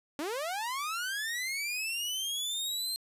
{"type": "linear sweep", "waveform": "sawtooth", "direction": "up", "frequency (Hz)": [274.1, 4186], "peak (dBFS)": -29, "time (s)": [0.19, 2.96], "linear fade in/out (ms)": 0, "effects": ["resampled to 32000 Hz", "10-bit"]}